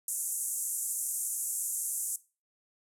white band-pass noise, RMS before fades -34 dBFS, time 0.08-2.16 s, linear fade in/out 2 ms, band 6900 to 12000 Hz, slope 48 dB/octave, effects noise-tail reverb RT60 0.3 s tail -18 dB re dry

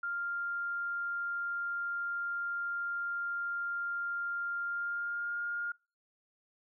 sine tone with pitch glide, 1396.9 to 1413.9 Hz, F6 to F6, 0 to +21 cents, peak -33 dBFS, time 0.03-5.72 s, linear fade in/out 5 ms, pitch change +21 cents, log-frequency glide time 4.65-5.38 s, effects noise-tail reverb RT60 0.3 s tail -24 dB re dry

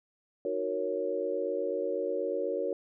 sine chord, D# minor seventh, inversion none, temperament equal, 311.1 / 370 / 466.2 / 554.4 Hz, D#4 / F#4 / A#4 / C#5, 0 / 0 / 0 / 0 cents, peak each -39 / -35 / -33 / -33 dBFS, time 0.45-2.73 s, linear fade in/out 2 ms, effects none

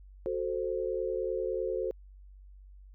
sine chord, F# diminished, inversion none, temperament equal, 370 / 440 / 523.3 Hz, F#4 / A4 / C5, 0 / 0 / 0 cents, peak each -34 dBFS, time 0.26-1.91 s, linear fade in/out 0 ms, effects added 48 Hz sine -49 dBFS peak until 2.94 s

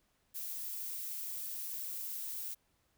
violet noise, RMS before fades -41 dBFS, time 0.34-2.55 s, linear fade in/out 20 ms, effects pink hiss -75 dBFS RMS until 2.97 s

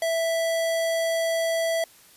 square tone, 659.3 Hz, E5, in tune, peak -23 dBFS, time 0.02-1.84 s, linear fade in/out 2 ms, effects white hiss -53 dBFS RMS until 2.16 s + resampled to 32000 Hz

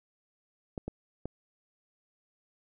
clicks, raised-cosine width 2 ms, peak -22 dBFS, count 3, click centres 0.778 / 0.88 / 1.256 s, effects none

